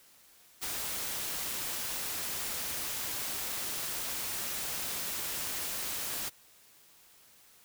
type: noise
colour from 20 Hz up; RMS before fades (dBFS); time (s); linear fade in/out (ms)
white; -36; 0.61-6.3; 20
effects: white hiss -60 dBFS RMS until 7.64 s